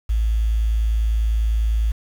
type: tone with quantisation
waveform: sine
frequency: 55 Hz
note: A1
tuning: in tune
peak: -16 dBFS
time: 0.09-1.92 s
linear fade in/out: 10 ms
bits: 7
effects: none